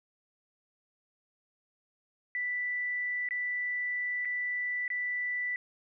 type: tone with dropouts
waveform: sine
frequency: 1975.5 Hz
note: B6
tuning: in tune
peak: -30 dBFS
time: 2.35-5.56 s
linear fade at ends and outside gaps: 1 ms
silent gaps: 3.288-3.308 / 4.25-4.254 / 4.879-4.902 s
effects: none